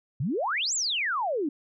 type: exponential two-way sweep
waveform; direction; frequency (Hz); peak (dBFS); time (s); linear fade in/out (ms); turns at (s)
sine; up then down; 115.8 to 7902 to 270.3; -25; 0.2-1.49; 5; 0.74
effects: none